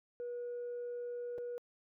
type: tone with dropouts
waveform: sine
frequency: 483.5 Hz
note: B4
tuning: 37 cents flat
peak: -37 dBFS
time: 0.2-1.58 s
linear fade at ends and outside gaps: 0 ms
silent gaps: 1.38-1.384 s
effects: tanh soft clip ceiling -36 dBFS